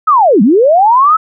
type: linear two-way sweep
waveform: sine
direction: down then up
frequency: 1318.5 to 184.3 to 1318.5 Hz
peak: -4 dBFS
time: 0.07-1.17 s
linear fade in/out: 10 ms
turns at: 0.42 s
effects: none